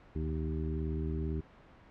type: harmonic tone with a mistuned harmonic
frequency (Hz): 78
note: D#2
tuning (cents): +5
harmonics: 1 / 2 / 3 / 4 / 5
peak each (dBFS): -34 / -38 / -42 / -42 / -42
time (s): 0.15-1.41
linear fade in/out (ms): 10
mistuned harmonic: 1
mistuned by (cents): -98
effects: pink hiss -57 dBFS RMS until 1.9 s + low-pass 2000 Hz 12 dB/octave